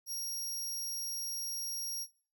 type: tone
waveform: 20% pulse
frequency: 5620 Hz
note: F8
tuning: 10 cents sharp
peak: -31 dBFS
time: 0.06-2.07 s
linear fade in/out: 50 ms
effects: noise-tail reverb RT60 0.4 s tail -17 dB re dry